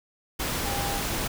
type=tone in noise; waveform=sine; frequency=801 Hz; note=G5; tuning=37 cents sharp; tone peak=-33 dBFS; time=0.65-1.01 s; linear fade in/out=10 ms; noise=pink; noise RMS=-29 dBFS; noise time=0.39-1.28 s; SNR=-7 dB; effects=none